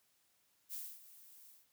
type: noise with ADSR envelope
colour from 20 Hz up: violet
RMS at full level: -43 dBFS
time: 0.69-1.68 s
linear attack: 44 ms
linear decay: 250 ms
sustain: -16 dB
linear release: 190 ms
effects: white hiss -75 dBFS RMS until 1.72 s + high-pass 60 Hz 12 dB/octave